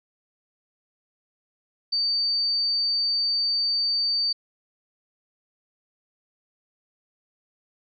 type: tone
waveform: sine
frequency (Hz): 4600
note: D8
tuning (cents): -37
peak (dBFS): -21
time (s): 1.92-4.33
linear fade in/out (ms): 10
effects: none